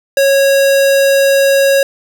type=tone; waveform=square; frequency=550 Hz; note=C#5; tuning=14 cents flat; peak=-8 dBFS; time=0.17-1.83 s; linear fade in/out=2 ms; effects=none